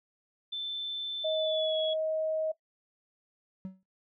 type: tone with pitch glide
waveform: sine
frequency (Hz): 3534 to 3353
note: A7 to G#7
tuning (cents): +7 to +16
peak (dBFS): -32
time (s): 0.52-1.94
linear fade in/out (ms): 10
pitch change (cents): -91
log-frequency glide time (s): 1.33-1.76
type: tone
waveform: sine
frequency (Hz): 631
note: D#5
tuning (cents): +24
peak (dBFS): -28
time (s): 1.24-2.52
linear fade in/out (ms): 10
type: tone with exponential decay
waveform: triangle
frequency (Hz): 188.4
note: F#3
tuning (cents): +32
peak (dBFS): -31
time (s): 3.65-3.83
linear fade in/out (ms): 0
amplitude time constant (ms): 38
effects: noise-tail reverb RT60 0.1 s tail -17 dB re dry